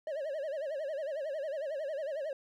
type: tone with vibrato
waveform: triangle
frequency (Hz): 587.3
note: D5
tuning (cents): 0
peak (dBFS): -32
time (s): 0.07-2.33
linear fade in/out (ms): 2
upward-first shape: sine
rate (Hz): 11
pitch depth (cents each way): 160
effects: none